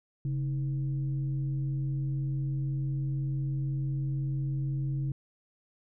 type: tone with frequency modulation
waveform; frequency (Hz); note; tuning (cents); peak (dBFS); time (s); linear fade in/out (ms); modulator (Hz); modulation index
sine; 137; C#3; -20; -28; 0.25-5.12; 2; 178; 0.37
effects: none